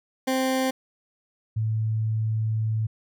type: tone pair in turn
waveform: 20% pulse / sine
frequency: 261.6 / 109.99 Hz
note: C4 / A2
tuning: 0 / 0 cents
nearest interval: octave + minor third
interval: 1500 cents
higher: first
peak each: -17 / -22 dBFS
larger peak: first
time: 0.27-0.71 / 1.56-2.87 s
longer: second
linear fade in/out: 10 ms
effects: none